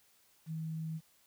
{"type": "tone with quantisation", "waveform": "sine", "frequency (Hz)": 159.9, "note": "D#3", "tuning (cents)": 48, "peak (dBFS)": -36, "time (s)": [0.46, 1.01], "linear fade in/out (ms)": 50, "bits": 11, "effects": ["white hiss -68 dBFS RMS until 1.26 s"]}